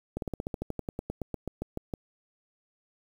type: slowing click train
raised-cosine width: 2 ms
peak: -19 dBFS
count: 19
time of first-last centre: 0.17-1.938 s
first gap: 52 ms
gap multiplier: 1.07
effects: 8-bit